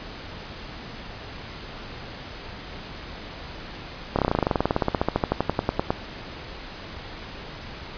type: slowing click train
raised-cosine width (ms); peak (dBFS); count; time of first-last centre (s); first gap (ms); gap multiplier
1; -6; 30; 4.16-5.905; 28; 1.05
effects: pink hiss -38 dBFS RMS until 7.97 s + resampled to 11025 Hz